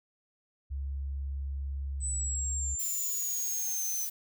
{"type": "tone", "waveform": "sine", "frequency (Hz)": 68.9, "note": "C#2", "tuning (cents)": -10, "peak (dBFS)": -32, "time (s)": [0.7, 2.76], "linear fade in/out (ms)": 20}
{"type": "exponential sweep", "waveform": "sine", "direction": "down", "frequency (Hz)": [8040, 6060], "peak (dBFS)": -32, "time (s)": [2, 4.08], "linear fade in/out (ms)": 50}
{"type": "noise", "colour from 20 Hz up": "violet", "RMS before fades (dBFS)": -36, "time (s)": [2.79, 4.1], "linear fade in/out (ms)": 10}
{"effects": []}